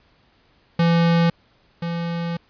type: tone pair in turn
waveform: square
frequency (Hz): 168.7 / 169.55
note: E3 / E3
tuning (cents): +40 / +49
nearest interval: unison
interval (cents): 9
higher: second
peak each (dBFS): -15 / -24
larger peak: first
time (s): 0.79-1.3 / 1.82-2.37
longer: second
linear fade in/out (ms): 5
effects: pink hiss -59 dBFS RMS until 2.49 s + resampled to 11025 Hz

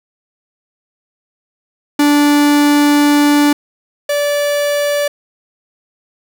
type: tone pair in turn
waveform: 45% pulse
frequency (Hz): 291.7 / 580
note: D4 / D5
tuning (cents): -12 / -22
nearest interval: octave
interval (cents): 1190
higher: second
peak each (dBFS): -8 / -13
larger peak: first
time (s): 1.99-3.53 / 4.09-5.08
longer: first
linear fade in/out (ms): 5
effects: none

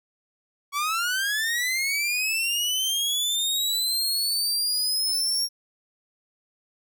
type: linear sweep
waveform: sawtooth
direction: up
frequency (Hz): 1116 to 5588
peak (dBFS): -20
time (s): 0.72-5.49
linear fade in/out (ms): 50
effects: none

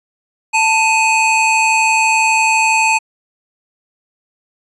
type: tone pair together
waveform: square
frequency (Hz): 887 / 2509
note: A5 / D#7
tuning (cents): +14 / +14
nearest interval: octave + tritone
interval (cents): 1800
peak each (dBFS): -14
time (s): 0.53-2.99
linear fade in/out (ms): 20
effects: resampled to 24000 Hz

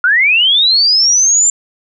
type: linear sweep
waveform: sine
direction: up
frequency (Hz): 1386 to 7310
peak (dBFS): -7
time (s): 0.04-1.5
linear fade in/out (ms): 2
effects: none

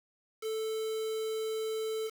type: tone with quantisation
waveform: triangle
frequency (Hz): 440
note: A4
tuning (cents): 0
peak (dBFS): -30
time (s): 0.41-2.11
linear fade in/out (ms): 50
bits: 7
effects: none

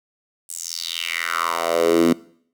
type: tone with high-pass filter sweep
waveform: 10% pulse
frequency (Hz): 84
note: E2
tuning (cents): +33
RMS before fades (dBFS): -21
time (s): 0.49-2.13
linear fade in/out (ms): 5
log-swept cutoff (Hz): 8900 to 250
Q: 3.9
effects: noise-tail reverb RT60 0.6 s tail -21 dB re dry

